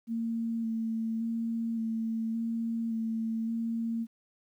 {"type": "tone with vibrato", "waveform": "sine", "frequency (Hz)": 226.8, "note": "A#3", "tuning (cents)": -47, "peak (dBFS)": -29, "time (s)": [0.07, 4.07], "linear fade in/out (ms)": 50, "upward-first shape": "square", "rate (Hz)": 0.88, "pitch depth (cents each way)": 16, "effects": ["11-bit"]}